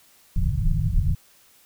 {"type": "low-pass noise", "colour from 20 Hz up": "pink", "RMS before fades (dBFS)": -21, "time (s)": [0.36, 1.15], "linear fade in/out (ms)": 5, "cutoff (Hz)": 170, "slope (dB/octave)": 96, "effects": ["white hiss -56 dBFS RMS until 1.65 s"]}